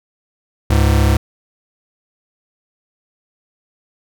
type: tone pair together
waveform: square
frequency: 69.8 / 104.52 Hz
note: C#2 / G#2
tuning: +13 / +12 cents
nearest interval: perfect fifth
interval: 699 cents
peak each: -13 / -15 dBFS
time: 0.7-1.17 s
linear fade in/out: 5 ms
effects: none